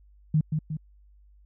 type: tone with echo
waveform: sine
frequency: 154.5 Hz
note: D#3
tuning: 12 cents flat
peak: -18 dBFS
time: 0.34-0.41 s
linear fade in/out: 5 ms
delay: 180 ms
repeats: 2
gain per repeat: -5 dB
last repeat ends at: 0.77 s
effects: added 50 Hz sine -53 dBFS peak until 1.45 s